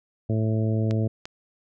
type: harmonic tone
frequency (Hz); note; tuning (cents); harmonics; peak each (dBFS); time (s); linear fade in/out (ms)
110; A2; 0; 1 / 2 / 3 / 4 / 5 / 6; -22 / -28 / -32 / -34 / -36 / -38; 0.29-1.08; 10
type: clicks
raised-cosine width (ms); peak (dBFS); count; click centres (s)
0.2; -18; 2; 0.91 / 1.255
effects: none